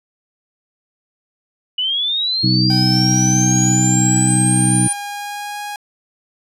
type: linear sweep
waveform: sine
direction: up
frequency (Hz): 2930 to 9397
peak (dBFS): -16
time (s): 1.78-4.93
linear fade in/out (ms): 5
type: harmonic tone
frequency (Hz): 62.9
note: B1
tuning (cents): +32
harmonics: 2 / 3 / 4 / 5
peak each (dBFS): -16 / -18 / -25 / -20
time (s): 2.43-4.88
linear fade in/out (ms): 10
type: tone with pitch glide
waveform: sawtooth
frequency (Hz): 774 to 824.8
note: G5 to G#5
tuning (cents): -22 to -12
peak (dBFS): -21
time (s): 2.7-5.76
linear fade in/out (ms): 2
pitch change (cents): +110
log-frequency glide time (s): 2.85-5.58
effects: resampled to 32000 Hz